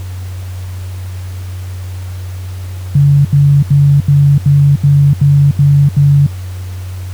sine tone bursts, 142.3 Hz, C#3, 46 cents sharp, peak -4 dBFS, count 9, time 2.95-6.266 s, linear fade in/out 5 ms, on 300 ms, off 77 ms, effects added 92 Hz sine -20 dBFS peak until 7.13 s + pink hiss -37 dBFS RMS until 7.13 s

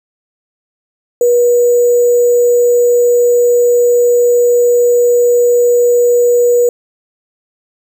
sine tone with sample-and-hold, 483.1 Hz, B4, 38 cents flat, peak -6 dBFS, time 1.21-6.69 s, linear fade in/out 2 ms, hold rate 7350 Hz, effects none

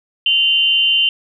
sine tone pair together, 2794 / 3069 Hz, F7 / G7, 0 / -37 cents, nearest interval major second, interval 163 cents, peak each -14 dBFS, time 0.26-1.09 s, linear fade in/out 2 ms, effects none

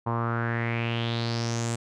sawtooth tone with low-pass filter sweep, 116.54 Hz, A#2, in tune, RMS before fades -28 dBFS, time 0.06-1.76 s, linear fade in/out 10 ms, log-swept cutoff 980 to 8100 Hz, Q 4.9, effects none

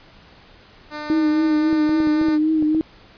10% pulse tone, 300.2 Hz, D4, 38 cents sharp, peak -20 dBFS, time 0.9-2.39 s, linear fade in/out 50 ms
sine tone with vibrato, 311.1 Hz, D#4, in tune, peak -15 dBFS, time 1.1-2.81 s, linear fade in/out 0 ms, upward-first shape triangle, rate 3.7 Hz, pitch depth 45 cents each way
clicks, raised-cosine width 2 ms, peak -18 dBFS, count 8, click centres 1.729 / 1.893 / 2.003 / 2.072 / 2.214 / 2.285 / 2.625 / 2.748 s
effects pink hiss -48 dBFS RMS until 3.17 s + resampled to 11025 Hz

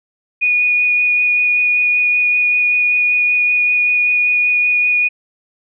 sine tone with vibrato, 2460 Hz, D#7, 20 cents flat, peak -11 dBFS, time 0.41-5.09 s, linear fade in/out 20 ms, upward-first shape sine, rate 5.2 Hz, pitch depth 8 cents each way, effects none

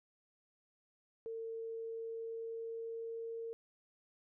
sine tone with pitch glide, 452.8 to 457.3 Hz, A4 to A#4, +50 to -33 cents, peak -40 dBFS, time 1.26-3.53 s, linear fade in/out 0 ms, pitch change +17 cents, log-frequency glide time 1.5-3.31 s, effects none

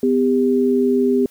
sine tone pair together, 251.8 / 399.7 Hz, B3 / G4, +34 / +34 cents, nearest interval minor sixth, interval 800 cents, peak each -16 dBFS, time 0.03-1.26 s, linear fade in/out 2 ms, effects white hiss -52 dBFS RMS until 1.3 s

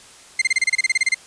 40% pulse tone bursts, 2093 Hz, C7, in tune, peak -13 dBFS, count 14, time 0.39-1.145 s, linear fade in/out 5 ms, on 27 ms, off 29 ms, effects white hiss -45 dBFS RMS until 1.26 s + resampled to 22050 Hz

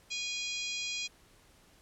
harmonic tone, 820 Hz, G#5, 22 cents flat, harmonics 3 / 4 / 5 / 6 / 7 / 8 / 9, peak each -38 / -40 / -42 / -44 / -45 / -46 / -47 dBFS, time 0.1-1.08 s, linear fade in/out 20 ms, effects pink hiss -62 dBFS RMS until 1.81 s + low-pass 12000 Hz 12 dB/octave

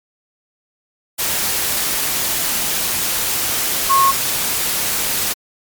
sine tone in noise, 1087 Hz, C#6, 34 cents flat, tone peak -10 dBFS, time 3.89-4.12 s, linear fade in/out 20 ms, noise white, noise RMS -19 dBFS, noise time 1.18-5.34 s, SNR +6 dB, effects MP3 96 kbps

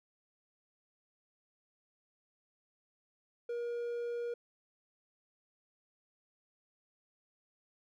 triangle tone, 475.3 Hz, A#4, 34 cents sharp, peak -33 dBFS, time 3.49-4.34 s, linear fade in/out 5 ms, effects none

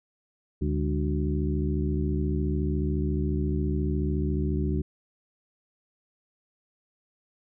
harmonic tone with a mistuned harmonic, 74.2 Hz, D2, 18 cents sharp, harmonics 1 / 2 / 3 / 4 / 5, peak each -27 / -30 / -32 / -33 / -34 dBFS, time 0.61-4.82 s, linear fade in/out 10 ms, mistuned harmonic 3, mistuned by -120 cents, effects none

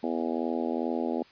harmonic tone, 82.41 Hz, E2, in tune, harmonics 3 / 4 / 5 / 6 / 7 / 8 / 9 / 10, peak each -31 / -33 / -35 / -37 / -38 / -39 / -40 / -41 dBFS, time 0.03-1.23 s, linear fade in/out 5 ms, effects white hiss -56 dBFS RMS until 1.31 s + resampled to 11025 Hz

